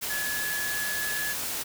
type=tone in noise; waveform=sine; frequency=1700 Hz; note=G#6; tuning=40 cents sharp; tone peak=-30 dBFS; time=0.09-1.34 s; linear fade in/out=20 ms; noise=white; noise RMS=-32 dBFS; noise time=0.01-1.64 s; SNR=-1 dB; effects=none